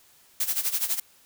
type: noise with tremolo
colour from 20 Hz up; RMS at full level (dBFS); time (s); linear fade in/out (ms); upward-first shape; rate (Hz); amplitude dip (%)
blue; -24; 0.4-1; 5; sine; 12; 80
effects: white hiss -58 dBFS RMS until 1.25 s